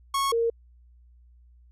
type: tone pair in turn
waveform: 45% pulse / sine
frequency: 1100 / 462.5 Hz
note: C#6 / A#4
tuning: -14 / -14 cents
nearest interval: octave + minor third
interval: 1500 cents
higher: first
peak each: -23 / -21 dBFS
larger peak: second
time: 0.14-0.32 / 0.32-0.5 s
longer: neither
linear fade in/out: 5 ms
effects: added 60 Hz sine -52 dBFS peak until 1.71 s + resampled to 32000 Hz